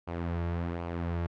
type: tone with flanger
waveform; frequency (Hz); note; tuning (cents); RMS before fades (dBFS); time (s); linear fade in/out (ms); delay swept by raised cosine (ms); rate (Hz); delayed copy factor
sawtooth; 85.4; F2; -38; -33; 0.07-1.27; 10; 0.53 to 4.03; 1.3; -0.5
effects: low-pass 2000 Hz 12 dB/octave